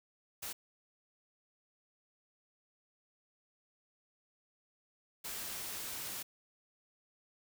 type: noise bursts at uneven times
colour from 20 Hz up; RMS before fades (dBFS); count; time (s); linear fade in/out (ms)
white; -42; 2; 0.42-0.53 / 5.24-6.23; 10
effects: none